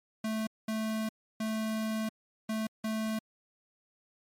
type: tone bursts at uneven times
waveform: square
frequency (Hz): 219.2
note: A3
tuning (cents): -6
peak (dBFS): -31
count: 5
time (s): 0.24-0.47 / 0.68-1.09 / 1.4-2.09 / 2.49-2.67 / 2.84-3.19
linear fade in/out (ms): 5
effects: MP3 64 kbps